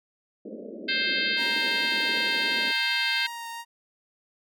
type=band-pass noise; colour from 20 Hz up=pink; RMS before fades=-39 dBFS; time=0.45-2.72 s; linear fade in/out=5 ms; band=200 to 610 Hz; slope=96 dB/octave
type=harmonic tone; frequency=526 Hz; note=C5; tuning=9 cents sharp; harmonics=3 / 4 / 5 / 6 / 7 / 8 / 9; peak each=-29 / -30 / -31 / -32 / -32 / -33 / -34 dBFS; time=0.88-3.27 s; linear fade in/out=10 ms
type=tone with vibrato; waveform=sawtooth; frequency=932.3 Hz; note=A#5; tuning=in tune; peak=-31 dBFS; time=1.36-3.65 s; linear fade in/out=50 ms; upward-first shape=triangle; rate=2.7 Hz; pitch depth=14 cents each way
effects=none